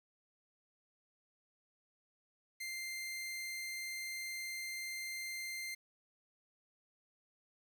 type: tone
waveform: sawtooth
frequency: 2093 Hz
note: C7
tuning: in tune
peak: -37 dBFS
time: 2.6-5.75 s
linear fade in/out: 10 ms
effects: 11-bit